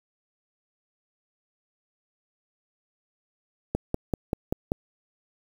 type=click train; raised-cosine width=2 ms; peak=-11 dBFS; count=6; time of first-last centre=3.75-4.719 s; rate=5.16 Hz; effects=7-bit